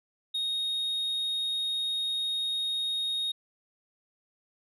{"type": "tone", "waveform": "sine", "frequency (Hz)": 3729, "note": "A#7", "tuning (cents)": 0, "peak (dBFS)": -25, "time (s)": [0.34, 3.32], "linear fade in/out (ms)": 10, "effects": ["tanh soft clip ceiling -27 dBFS"]}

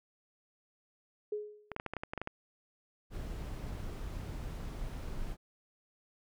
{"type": "tone with exponential decay", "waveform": "sine", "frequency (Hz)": 420, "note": "G#4", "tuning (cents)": 19, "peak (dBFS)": -31, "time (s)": [1.32, 1.75], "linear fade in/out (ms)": 5, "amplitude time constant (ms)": 92}
{"type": "clicks", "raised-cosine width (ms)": 0.5, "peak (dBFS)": -22, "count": 11, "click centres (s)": [1.717, 1.764, 1.799, 1.863, 1.936, 1.967, 2.035, 2.135, 2.177, 2.216, 2.274]}
{"type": "noise", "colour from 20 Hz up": "brown", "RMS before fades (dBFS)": -40, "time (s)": [3.1, 5.37], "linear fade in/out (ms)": 50}
{"effects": []}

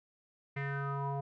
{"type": "tone with low-pass filter sweep", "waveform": "square", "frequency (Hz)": 139.6, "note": "C#3", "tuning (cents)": 13, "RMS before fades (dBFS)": -36, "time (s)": [0.56, 1.21], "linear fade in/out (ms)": 10, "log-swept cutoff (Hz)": [2100, 790], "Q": 6.5, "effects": []}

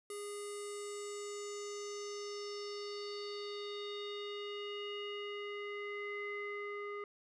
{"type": "tone with low-pass filter sweep", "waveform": "square", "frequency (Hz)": 410, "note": "G#4", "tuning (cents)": -22, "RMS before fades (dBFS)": -43, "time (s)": [0.1, 7.04], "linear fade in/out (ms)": 2, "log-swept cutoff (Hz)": [10000, 1700], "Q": 5.1, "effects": []}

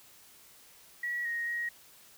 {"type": "tone with pitch steps", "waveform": "sine", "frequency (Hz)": [1926, 1873, 1889], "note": ["B6", "A#6", "A#6"], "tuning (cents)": [-44, 8, 22], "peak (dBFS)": -31, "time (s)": [1.03, 1.69], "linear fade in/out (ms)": 5, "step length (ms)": 220, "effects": ["white hiss -57 dBFS RMS until 2.17 s"]}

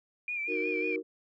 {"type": "tone with vibrato", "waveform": "sine", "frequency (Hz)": 2390, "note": "D7", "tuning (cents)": 30, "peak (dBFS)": -31, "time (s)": [0.28, 0.96], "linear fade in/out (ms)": 2, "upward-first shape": "sine", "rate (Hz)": 5.5, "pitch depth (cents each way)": 53}
{"type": "chord", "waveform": "sine", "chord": "D# minor", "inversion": "none", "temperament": "equal", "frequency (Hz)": [311.1, 370, 466.2], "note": ["D#4", "F#4", "A#4"], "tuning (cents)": [0, 0, 0], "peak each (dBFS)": [-35, -34, -33], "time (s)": [0.47, 1.03], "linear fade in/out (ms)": 50}
{"effects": ["tanh soft clip ceiling -20 dBFS"]}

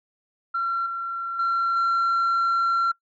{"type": "tone with level steps", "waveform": "sine", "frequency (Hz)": 1364, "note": "F6", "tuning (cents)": -41, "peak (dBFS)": [-21, -26, -18, -16], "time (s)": [0.54, 2.92], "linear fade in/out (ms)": 10, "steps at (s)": [0.86, 1.39, 1.76], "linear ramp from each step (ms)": 5, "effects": ["noise-tail reverb RT60 0.1 s tail -22 dB re dry", "tanh soft clip ceiling -18 dBFS"]}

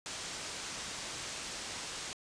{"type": "low-pass noise", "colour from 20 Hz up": "white", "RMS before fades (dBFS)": -42, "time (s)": [0.06, 2.13], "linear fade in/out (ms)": 0, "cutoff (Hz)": 7900, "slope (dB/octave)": 24, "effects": ["resampled to 22050 Hz"]}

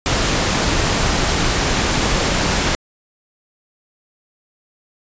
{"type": "noise", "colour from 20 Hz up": "pink", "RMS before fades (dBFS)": -17, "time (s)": [0.06, 2.75], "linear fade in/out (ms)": 0, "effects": ["resampled to 16000 Hz"]}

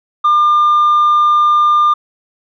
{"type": "tone with tanh clipping", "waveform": "sine", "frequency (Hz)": 1200, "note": "D6", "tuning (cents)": 37, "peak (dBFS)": -8, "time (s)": [0.24, 1.94], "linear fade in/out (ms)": 10, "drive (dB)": 1, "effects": []}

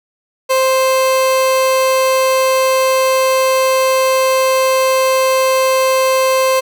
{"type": "tone", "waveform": "30% pulse", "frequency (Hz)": 524, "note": "C5", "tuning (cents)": 2, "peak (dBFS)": -8, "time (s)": [0.49, 6.61], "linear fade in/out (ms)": 20, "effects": []}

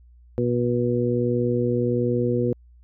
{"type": "harmonic tone", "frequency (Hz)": 121.3, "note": "B2", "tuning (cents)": -31, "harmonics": [1, 2, 3, 4], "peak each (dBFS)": [-25, -25, -25, -25], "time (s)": [0.38, 2.53], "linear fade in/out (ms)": 0, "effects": ["added 60 Hz sine -48 dBFS peak until 2.83 s"]}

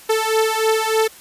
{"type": "beating tone pair", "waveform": "sawtooth", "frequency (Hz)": [439.1, 442.4], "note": ["A4", "A4"], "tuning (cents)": [-4, 9], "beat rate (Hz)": 3.3, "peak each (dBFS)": -15, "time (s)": [0.09, 1.08], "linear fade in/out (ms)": 10, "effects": ["white hiss -43 dBFS RMS until 1.2 s", "resampled to 32000 Hz"]}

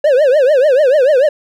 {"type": "tone with vibrato", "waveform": "triangle", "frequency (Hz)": 554.4, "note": "C#5", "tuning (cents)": 0, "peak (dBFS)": -5, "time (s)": [0.04, 1.29], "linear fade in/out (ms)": 5, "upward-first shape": "triangle", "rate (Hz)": 6.8, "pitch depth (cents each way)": 240, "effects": []}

